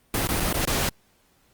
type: noise with dropouts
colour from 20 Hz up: pink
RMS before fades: -24 dBFS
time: 0.14-0.89 s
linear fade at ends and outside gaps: 1 ms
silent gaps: 0.272-0.289 / 0.399-0.403 / 0.528-0.542 / 0.652-0.674 s
effects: pink hiss -63 dBFS RMS until 1.53 s + Opus 32 kbps